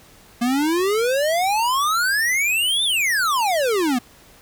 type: exponential two-way sweep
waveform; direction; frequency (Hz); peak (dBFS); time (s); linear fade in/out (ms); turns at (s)
square; up then down; 233.1 to 3637 to 233.1; -18; 0.41-3.99; 10; 2.84
effects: pink hiss -49 dBFS RMS until 4.41 s